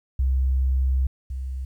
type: tone pair in turn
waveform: sine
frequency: 65.41 / 65.41 Hz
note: C2 / C2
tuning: 0 / 0 cents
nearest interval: unison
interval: 0 cents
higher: neither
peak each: -18 / -27 dBFS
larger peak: first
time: 0.19-1.07 / 1.3-1.65 s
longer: first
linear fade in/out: 5 ms
effects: 10-bit